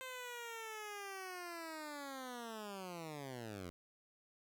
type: linear sweep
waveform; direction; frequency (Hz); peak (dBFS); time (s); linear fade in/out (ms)
10% pulse; down; 521 to 83.8; -37; 0.01-3.7; 0
effects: none